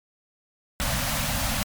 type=band-stop noise; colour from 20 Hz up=pink; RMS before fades=-26 dBFS; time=0.8-1.63 s; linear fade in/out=0 ms; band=280 to 520 Hz; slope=96 dB/octave; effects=MP3 96 kbps